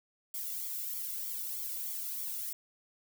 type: noise with flanger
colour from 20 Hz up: violet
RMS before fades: -38 dBFS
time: 0.34-2.53 s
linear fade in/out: 2 ms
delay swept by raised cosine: 0.88 to 1.46 ms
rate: 3.2 Hz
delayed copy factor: +0.85
effects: none